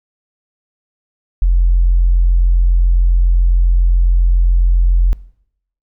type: tone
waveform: sine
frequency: 43.65 Hz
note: F1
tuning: in tune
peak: -7 dBFS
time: 1.42-5.13 s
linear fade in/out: 0 ms
effects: noise-tail reverb RT60 0.7 s tail -21 dB re dry + tanh soft clip ceiling -3 dBFS